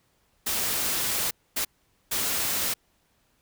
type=noise bursts at uneven times; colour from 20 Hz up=white; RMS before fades=-27 dBFS; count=3; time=0.46-1.31 / 1.56-1.65 / 2.11-2.74 s; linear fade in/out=10 ms; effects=pink hiss -68 dBFS RMS until 3.41 s